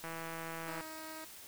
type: click train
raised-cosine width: 0.5 ms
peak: -28 dBFS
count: 127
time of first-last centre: 0.04-0.808 s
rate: 164 Hz
type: tone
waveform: 10% pulse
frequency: 316 Hz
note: D#4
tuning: 27 cents sharp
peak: -37 dBFS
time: 0.67-1.25 s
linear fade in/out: 10 ms
effects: white hiss -52 dBFS RMS until 1.47 s